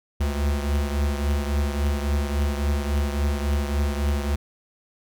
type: beating tone pair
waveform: square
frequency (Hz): 71.1 / 74.7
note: C#2 / D2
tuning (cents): +45 / +30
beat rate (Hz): 3.6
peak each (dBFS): -23 / -29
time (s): 0.2-4.36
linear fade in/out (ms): 10
effects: none